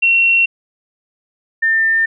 sine tone pair in turn, 2727 / 1799.1 Hz, F7 / A6, -42 / +38 cents, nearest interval perfect fifth, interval 720 cents, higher first, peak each -9 / -11 dBFS, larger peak first, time 0.02-0.46 / 1.62-2.06 s, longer neither, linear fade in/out 10 ms, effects none

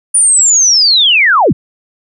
sine linear sweep, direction down, 9560 to 73.42 Hz, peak -5 dBFS, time 0.14-1.53 s, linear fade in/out 10 ms, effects none

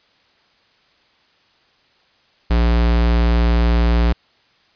square tone, 58.27 Hz, A#1, in tune, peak -13 dBFS, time 2.5-4.13 s, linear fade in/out 10 ms, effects white hiss -57 dBFS RMS until 4.75 s + resampled to 11025 Hz

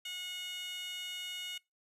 15% pulse tone with high-pass filter, 727 Hz, F#5, 31 cents flat, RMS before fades -42 dBFS, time 0.05-1.58 s, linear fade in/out 5 ms, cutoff 2900 Hz, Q 2.6, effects noise-tail reverb RT60 0.2 s tail -22 dB re dry + resampled to 32000 Hz

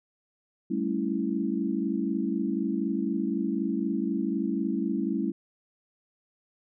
sine chord, A dominant seventh, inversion third, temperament equal, 196 / 220 / 277.2 / 329.6 Hz, G3 / A3 / C#4 / E4, 0 / 0 / 0 / 0 cents, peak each -31 dBFS, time 0.7-5.32 s, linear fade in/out 10 ms, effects none

